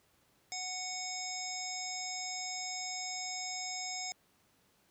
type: harmonic tone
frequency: 740 Hz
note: F#5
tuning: in tune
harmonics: 1 / 3 / 5 / 7 / 9 / 10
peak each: -44 / -44 / -51 / -42 / -44 / -45 dBFS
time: 0.52-4.12 s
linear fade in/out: 0 ms
effects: pink hiss -70 dBFS RMS until 4.9 s + high-pass 80 Hz 12 dB/octave